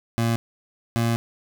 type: tone pair in turn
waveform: 25% pulse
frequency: 115.5 / 116.05 Hz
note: A#2 / A#2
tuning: -16 / -7 cents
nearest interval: unison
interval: 9 cents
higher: second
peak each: -16 dBFS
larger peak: neither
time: 0.18-0.36 / 0.96-1.16 s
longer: second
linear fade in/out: 0 ms
effects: none